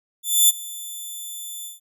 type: tone with ADSR envelope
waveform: 5% pulse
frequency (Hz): 3520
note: A7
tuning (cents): 0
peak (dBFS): -3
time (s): 0.23-1.8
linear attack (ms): 260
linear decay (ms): 23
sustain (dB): -21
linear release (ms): 150
effects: none